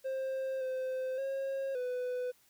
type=tone with pitch steps; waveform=triangle; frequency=529 / 518 / 541 / 498.5 Hz; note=C5 / C5 / C#5 / B4; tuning=+19 / -17 / -42 / +16 cents; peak=-31 dBFS; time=0.04-2.32 s; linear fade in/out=20 ms; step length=570 ms; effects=white hiss -67 dBFS RMS until 2.49 s